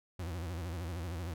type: tone with vibrato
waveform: 40% pulse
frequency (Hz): 85.6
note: F2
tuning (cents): -34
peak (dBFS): -36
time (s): 0.19-1.34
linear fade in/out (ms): 5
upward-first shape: sine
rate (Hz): 13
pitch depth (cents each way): 140
effects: none